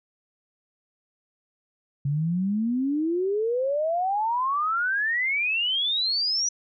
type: exponential sweep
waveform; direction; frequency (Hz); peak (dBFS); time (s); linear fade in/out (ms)
sine; up; 137.2 to 5920; -22; 2.05-6.49; 5
effects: none